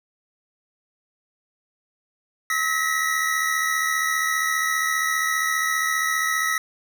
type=tone cluster; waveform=square; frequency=1288 / 1893 / 1968 Hz; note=E6 / A#6 / B6; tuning=-41 / +26 / -7 cents; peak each=-26 dBFS; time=2.5-6.58 s; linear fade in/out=2 ms; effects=none